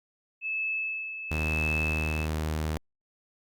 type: tone with tremolo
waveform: sine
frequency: 2609 Hz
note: E7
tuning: 18 cents flat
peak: -27 dBFS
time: 0.41-2.28 s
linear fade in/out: 50 ms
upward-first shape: sine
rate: 0.96 Hz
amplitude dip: 60%
type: tone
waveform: sawtooth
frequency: 77.78 Hz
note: D#2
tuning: in tune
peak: -24 dBFS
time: 1.31-2.77 s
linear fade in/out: 0 ms
effects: Opus 48 kbps